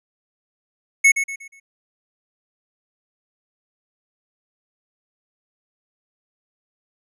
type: tone with echo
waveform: square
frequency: 2200 Hz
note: C#7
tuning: 14 cents flat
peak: -10 dBFS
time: 1.04-1.12 s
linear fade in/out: 10 ms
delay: 120 ms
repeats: 4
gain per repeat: -9 dB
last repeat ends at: 1.6 s
effects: low-pass 11000 Hz 12 dB/octave